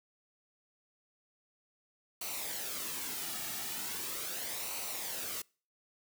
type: noise with flanger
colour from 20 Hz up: white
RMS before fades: -39 dBFS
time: 2.21-5.42 s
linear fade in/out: 5 ms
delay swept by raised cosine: 0.58 to 1.98 ms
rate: 0.39 Hz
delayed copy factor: -0.55
effects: noise-tail reverb RT60 0.4 s tail -26 dB re dry